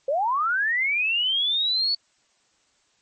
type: linear sweep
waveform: sine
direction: up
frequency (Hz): 515 to 4476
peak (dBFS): -20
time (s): 0.08-1.95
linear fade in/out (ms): 5
effects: white hiss -65 dBFS RMS until 3.01 s + MP3 32 kbps